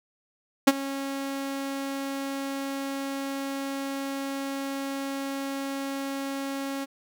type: tone with ADSR envelope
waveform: sawtooth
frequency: 274.3 Hz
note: C#4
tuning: 18 cents flat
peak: -8 dBFS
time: 0.67-6.86 s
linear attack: 9 ms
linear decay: 36 ms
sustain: -18 dB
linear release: 28 ms
effects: none